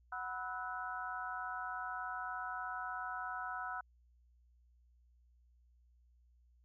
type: harmonic tone with a mistuned harmonic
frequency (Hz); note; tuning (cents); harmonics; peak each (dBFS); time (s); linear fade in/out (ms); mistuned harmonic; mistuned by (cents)
246.9; B3; 0; 3 / 4 / 5 / 6; -45 / -46 / -44 / -44; 0.12-3.81; 5; 5; +87
effects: added 60 Hz sine -65 dBFS peak until 6.64 s